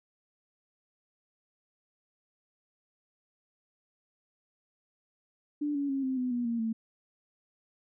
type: tone with pitch steps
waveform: sine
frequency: 293.9 / 282.7 / 272 / 261.7 / 251.8 / 242.2 / 233 / 224.2 Hz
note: D4 / C#4 / C#4 / C4 / B3 / B3 / A#3 / A3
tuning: +1 / +34 / -33 / 0 / +34 / -34 / -1 / +33 cents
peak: -28 dBFS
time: 5.61-6.73 s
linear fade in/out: 10 ms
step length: 140 ms
effects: none